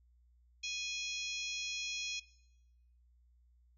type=harmonic tone with a mistuned harmonic; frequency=830.6 Hz; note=G#5; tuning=in tune; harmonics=3 / 4 / 5 / 6 / 7 / 8; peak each=-41 / -43 / -45 / -47 / -48 / -49 dBFS; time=0.63-2.2 s; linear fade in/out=10 ms; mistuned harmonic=6; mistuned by=+100 cents; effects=noise-tail reverb RT60 0.9 s tail -19 dB re dry + added 60 Hz sine -64 dBFS peak until 3.77 s